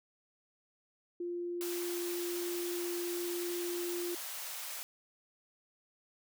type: tone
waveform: sine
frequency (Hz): 349.2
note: F4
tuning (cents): 0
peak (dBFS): -35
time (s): 1.2-4.15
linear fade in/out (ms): 5
type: high-pass noise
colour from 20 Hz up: white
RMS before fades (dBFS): -42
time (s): 1.61-4.83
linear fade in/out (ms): 0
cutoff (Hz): 560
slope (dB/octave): 24
effects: none